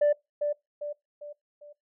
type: tone with echo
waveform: sine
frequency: 587.3 Hz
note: D5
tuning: in tune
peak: -17 dBFS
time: 0.01-0.13 s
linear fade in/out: 10 ms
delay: 400 ms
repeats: 4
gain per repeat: -7 dB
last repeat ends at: 1.73 s
effects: noise-tail reverb RT60 0.2 s tail -24 dB re dry + tanh soft clip ceiling -17 dBFS